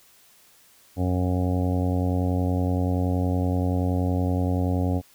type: harmonic tone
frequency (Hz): 90.6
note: F#2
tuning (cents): -36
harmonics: 1 / 2 / 3 / 4 / 5 / 6 / 7 / 8 / 9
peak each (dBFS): -23 / -29 / -27 / -41 / -35 / -35 / -39 / -36 / -41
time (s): 0.96-5.02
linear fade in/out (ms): 50
effects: white hiss -56 dBFS RMS until 5.14 s